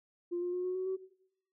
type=tone with pitch steps; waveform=sine; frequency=349.2 / 354.9 / 360.7 / 366.6 / 372.5 / 378.6 Hz; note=F4 / F4 / F#4 / F#4 / F#4 / F#4; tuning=0 / +28 / -44 / -16 / +12 / +40 cents; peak=-31 dBFS; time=0.31-0.97 s; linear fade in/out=20 ms; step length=110 ms; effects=noise-tail reverb RT60 0.8 s tail -18 dB re dry + tanh soft clip ceiling -27 dBFS